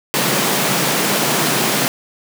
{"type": "high-pass noise", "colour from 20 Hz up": "pink", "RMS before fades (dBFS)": -17, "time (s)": [0.14, 1.88], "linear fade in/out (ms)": 0, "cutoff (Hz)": 130, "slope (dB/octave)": 96, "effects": []}